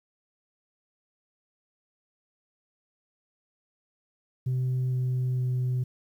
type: tone with pitch steps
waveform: sine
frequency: 128 / 127.19 / 126.38 Hz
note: C3 / C3 / B2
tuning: -38 / -49 / +40 cents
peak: -22 dBFS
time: 4.46-5.84 s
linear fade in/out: 10 ms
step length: 460 ms
effects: tanh soft clip ceiling -23 dBFS + 10-bit